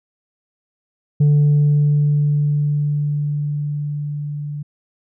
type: tone with level ramp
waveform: sine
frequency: 146.83 Hz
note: D3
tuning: in tune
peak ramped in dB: -7 to -24 dBFS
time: 1.2-4.63 s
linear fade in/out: 10 ms
effects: tanh soft clip ceiling -9 dBFS